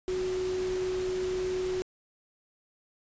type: tone in noise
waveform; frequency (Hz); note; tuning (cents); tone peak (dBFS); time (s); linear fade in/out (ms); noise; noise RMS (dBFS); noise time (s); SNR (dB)
sine; 370; F#4; 0; -28; 0.08-1.82; 0; pink; -41; 0.08-1.82; +10
effects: resampled to 16000 Hz